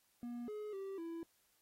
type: tone with pitch steps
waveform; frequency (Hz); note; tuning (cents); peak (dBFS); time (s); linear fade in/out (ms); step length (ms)
triangle; 239.8 / 422.5 / 389 / 332.6; A#3 / G#4 / G4 / E4; +49 / +30 / -13 / +16; -40; 0.23-1.23; 0; 250
effects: white hiss -75 dBFS RMS until 1.61 s + AAC 48 kbps